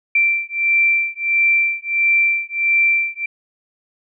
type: beating tone pair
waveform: sine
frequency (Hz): 2349 / 2350.5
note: D7 / D7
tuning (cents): 0 / +1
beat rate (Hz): 1.5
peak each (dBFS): -17 / -17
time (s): 0.15-3.26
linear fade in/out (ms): 5
effects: none